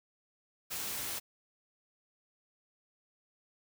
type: noise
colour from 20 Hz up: white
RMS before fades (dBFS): -38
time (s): 0.7-1.2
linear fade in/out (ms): 20
effects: none